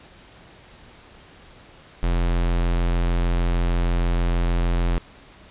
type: tone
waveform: square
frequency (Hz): 43.24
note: F1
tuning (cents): -16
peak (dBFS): -19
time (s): 2.03-4.98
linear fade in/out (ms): 0
effects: pink hiss -48 dBFS RMS until 5.5 s + resampled to 8000 Hz